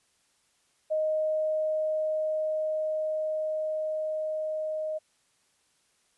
sine tone with level ramp, 622.3 Hz, D#5, in tune, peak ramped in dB -24 to -29 dBFS, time 0.9-4.99 s, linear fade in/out 20 ms, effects white hiss -69 dBFS RMS until 6.17 s + resampled to 24000 Hz

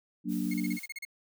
sine chord, Gb augmented, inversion none, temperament equal, 185 / 233.1 / 293.7 Hz, Gb3 / Bb3 / D4, 0 / 0 / 0 cents, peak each -33 dBFS, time 0.24-0.79 s, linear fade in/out 50 ms
blue noise, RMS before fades -47 dBFS, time 0.28-0.88 s, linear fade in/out 50 ms
40% pulse tone bursts, 2162 Hz, C#7, 44 cents flat, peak -36 dBFS, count 9, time 0.51-1.051 s, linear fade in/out 5 ms, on 29 ms, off 35 ms
effects none

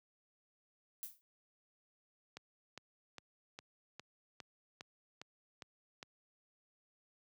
violet noise with exponential decay, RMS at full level -41 dBFS, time 1.03-1.21 s, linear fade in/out 0 ms, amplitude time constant 39 ms
click train, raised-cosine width 0.2 ms, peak -30 dBFS, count 10, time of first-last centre 2.37-6.029 s, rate 2.46 Hz
effects high-pass 100 Hz 12 dB/octave

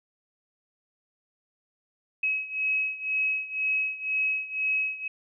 sine beating tone pair, 2557 / 2559 Hz, D#7 / D#7, +47 / +48 cents, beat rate 2 Hz, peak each -27 / -30 dBFS, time 2.23-5.08 s, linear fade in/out 5 ms, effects none

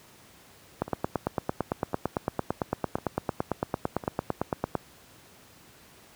two click trains, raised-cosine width 1 ms, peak -23 / -11 dBFS, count 4 / 36, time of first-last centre 0.88-4.038 / 0.82-4.753 s, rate 0.95 / 8.9 Hz, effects pink hiss -54 dBFS RMS until 6.15 s + high-pass 80 Hz 12 dB/octave

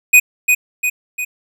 square tone with echo, 2489 Hz, D#7, in tune, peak -5 dBFS, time 0.13-0.2 s, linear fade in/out 10 ms, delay 350 ms, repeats 3, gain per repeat -5 dB, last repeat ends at 1.25 s, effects none

